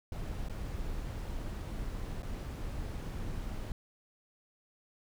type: noise with dropouts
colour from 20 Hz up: brown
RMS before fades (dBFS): -38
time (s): 0.12-3.72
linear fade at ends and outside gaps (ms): 2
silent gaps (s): 0.486-0.496 / 2.223-2.23
effects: none